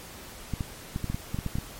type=clicks; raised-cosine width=5 ms; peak=-17 dBFS; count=11; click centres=0.537 / 0.608 / 0.961 / 1.043 / 1.1 / 1.145 / 1.345 / 1.388 / 1.463 / 1.555 / 1.585 s; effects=pink hiss -44 dBFS RMS until 1.79 s + MP3 64 kbps